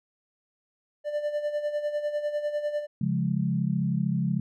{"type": "tone with tremolo", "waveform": "triangle", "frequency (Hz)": 592, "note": "D5", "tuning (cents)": 14, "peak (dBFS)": -22, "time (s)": [1.04, 2.87], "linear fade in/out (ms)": 50, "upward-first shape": "sine", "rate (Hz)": 10, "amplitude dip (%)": 65}
{"type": "chord", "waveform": "sine", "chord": "Db major", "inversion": "none", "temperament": "equal", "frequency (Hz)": [138.59, 174.61, 207.7], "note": ["Db3", "F3", "Ab3"], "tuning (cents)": [0, 0, 0], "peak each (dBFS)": [-28, -27, -29], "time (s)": [3.01, 4.4], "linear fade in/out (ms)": 5}
{"effects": []}